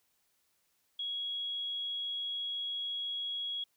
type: tone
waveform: sine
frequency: 3322 Hz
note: G#7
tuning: in tune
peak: -34 dBFS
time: 0.99-3.64 s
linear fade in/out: 5 ms
effects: white hiss -75 dBFS RMS until 3.76 s